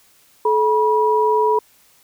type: tone pair together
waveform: sine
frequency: 431.2 / 968 Hz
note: A4 / B5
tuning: -35 / -35 cents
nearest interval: octave + major second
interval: 1400 cents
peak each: -16 dBFS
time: 0.45-1.59 s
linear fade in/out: 5 ms
effects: white hiss -54 dBFS RMS until 2.03 s